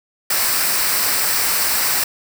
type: noise with comb filter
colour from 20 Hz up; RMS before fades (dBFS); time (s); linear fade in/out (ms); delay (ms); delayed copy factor
white; -18; 0.3-2.04; 5; 0.3; -0.5
effects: none